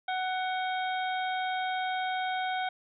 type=harmonic tone with a mistuned harmonic; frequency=744 Hz; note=F#5; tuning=9 cents sharp; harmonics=1 / 2 / 3 / 4 / 5; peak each=-30 / -36 / -40 / -42 / -44 dBFS; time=0.08-2.69 s; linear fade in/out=5 ms; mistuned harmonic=4; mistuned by=+140 cents; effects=none